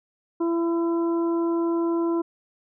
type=harmonic tone; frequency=336 Hz; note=E4; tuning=33 cents sharp; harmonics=1 / 2 / 3 / 4; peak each=-21 / -36 / -33 / -42 dBFS; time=0.4-2.22 s; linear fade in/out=10 ms; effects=none